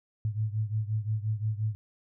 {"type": "beating tone pair", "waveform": "sine", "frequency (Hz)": [106.3, 112], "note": ["G#2", "A2"], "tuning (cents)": [41, 31], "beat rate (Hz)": 5.7, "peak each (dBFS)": [-29, -32], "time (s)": [0.25, 1.75], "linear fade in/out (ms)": 0, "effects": []}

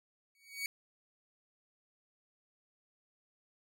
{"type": "tone with exponential growth", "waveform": "sawtooth", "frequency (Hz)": 2248, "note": "C#7", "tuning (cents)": 24, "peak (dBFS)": -29, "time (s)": [0.35, 0.66], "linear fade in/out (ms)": 1, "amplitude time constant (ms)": 66, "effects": []}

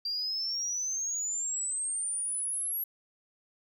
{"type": "exponential sweep", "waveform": "sine", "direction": "up", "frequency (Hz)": [4699, 11660], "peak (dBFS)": -29, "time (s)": [0.05, 2.84], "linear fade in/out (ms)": 5, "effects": ["tanh soft clip ceiling -26 dBFS"]}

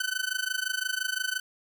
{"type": "tone with amplitude modulation", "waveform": "sawtooth", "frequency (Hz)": 1514, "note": "F#6", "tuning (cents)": 39, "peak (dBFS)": -21, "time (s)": [0, 1.4], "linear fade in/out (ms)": 5, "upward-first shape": "sine", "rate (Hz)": 25.8, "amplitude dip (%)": 90, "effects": []}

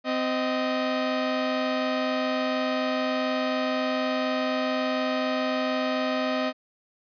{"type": "tone pair together", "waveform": "sawtooth", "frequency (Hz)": [258.1, 623.2], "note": ["C4", "D#5"], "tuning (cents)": [-23, 3], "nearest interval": "octave + minor third", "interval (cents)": 1526, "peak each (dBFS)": -23, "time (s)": [0.04, 6.53], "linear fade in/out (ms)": 50, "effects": ["resampled to 11025 Hz"]}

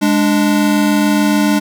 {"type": "tone pair together", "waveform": "square", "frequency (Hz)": [206.7, 293.7], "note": ["G#3", "D4"], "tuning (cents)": [-8, 0], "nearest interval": "tritone", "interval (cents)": 608, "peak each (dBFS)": -14, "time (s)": [0.01, 1.6], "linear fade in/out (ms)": 20, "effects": []}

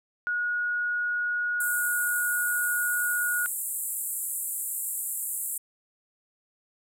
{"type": "tone", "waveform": "sine", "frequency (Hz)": 1449, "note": "F#6", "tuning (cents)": -37, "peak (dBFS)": -25, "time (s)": [0.27, 3.46], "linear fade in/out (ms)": 0}
{"type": "band-pass noise", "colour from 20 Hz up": "pink", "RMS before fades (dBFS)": -32, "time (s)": [1.6, 5.58], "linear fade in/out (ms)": 5, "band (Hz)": [7600, 15000], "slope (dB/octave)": 96}
{"effects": []}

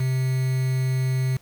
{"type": "tone with quantisation", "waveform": "triangle", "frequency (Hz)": 130, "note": "C3", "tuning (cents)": -11, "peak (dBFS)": -18, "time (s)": [0, 1.37], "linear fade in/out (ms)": 5, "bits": 6, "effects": ["pink hiss -57 dBFS RMS until 1.41 s"]}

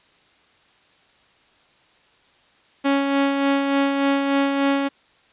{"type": "tone with tremolo", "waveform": "sawtooth", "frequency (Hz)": 277.5, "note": "C#4", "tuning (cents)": 2, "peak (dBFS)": -12, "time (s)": [2.84, 4.89], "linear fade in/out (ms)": 20, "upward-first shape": "sine", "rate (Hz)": 3.4, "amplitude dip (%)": 40, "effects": ["white hiss -57 dBFS RMS until 5.32 s", "resampled to 8000 Hz"]}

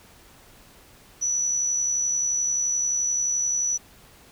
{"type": "tone with amplitude modulation", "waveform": "sine", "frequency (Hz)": 5920, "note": "F#8", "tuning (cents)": 0, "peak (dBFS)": -20, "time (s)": [1.21, 3.78], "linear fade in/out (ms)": 20, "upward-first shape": "sine", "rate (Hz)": 71.5, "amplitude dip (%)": 35, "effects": ["pink hiss -52 dBFS RMS until 4.31 s"]}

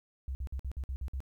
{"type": "tone bursts", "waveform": "sine", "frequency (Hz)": 66, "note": "C2", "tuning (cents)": 16, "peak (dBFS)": -33, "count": 8, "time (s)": [0.28, 1.204], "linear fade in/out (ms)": 0, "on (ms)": 70, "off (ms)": 52, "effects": ["12-bit"]}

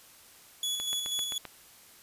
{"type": "tone with tremolo", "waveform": "sawtooth", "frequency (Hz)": 3395, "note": "G#7", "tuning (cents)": 37, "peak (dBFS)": -26, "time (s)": [0.63, 1.38], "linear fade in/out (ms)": 2, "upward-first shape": "square", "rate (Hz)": 4.1, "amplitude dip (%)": 35}
{"type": "click train", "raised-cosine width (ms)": 0.3, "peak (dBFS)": -23, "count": 6, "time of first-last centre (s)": [0.8, 1.453], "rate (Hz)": 7.66}
{"effects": ["white hiss -55 dBFS RMS until 2.02 s", "resampled to 32000 Hz"]}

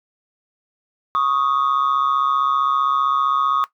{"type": "tone pair together", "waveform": "sine", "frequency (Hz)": [1109.1, 1244.5], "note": ["C#6", "D#6"], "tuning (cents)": [1, 0], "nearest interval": "major second", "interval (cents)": 199, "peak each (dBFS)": -17, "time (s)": [1.15, 3.64], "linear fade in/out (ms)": 0, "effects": ["noise-tail reverb RT60 0.1 s tail -17 dB re dry", "tanh soft clip ceiling -12 dBFS"]}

